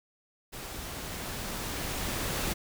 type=noise with level ramp; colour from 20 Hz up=pink; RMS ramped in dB=-41 to -31 dBFS; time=0.52-2.54 s; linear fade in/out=20 ms; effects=none